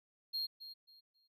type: tone with echo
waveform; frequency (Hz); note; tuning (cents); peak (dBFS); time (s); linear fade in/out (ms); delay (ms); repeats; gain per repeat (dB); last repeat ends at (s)
triangle; 4237; C8; +21; -34; 0.33-0.47; 20; 270; 3; -12; 1.28
effects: none